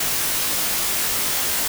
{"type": "noise with comb filter", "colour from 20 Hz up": "white", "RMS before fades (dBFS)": -22, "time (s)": [0, 1.68], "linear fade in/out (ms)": 5, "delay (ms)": 18, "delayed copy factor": -1, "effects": []}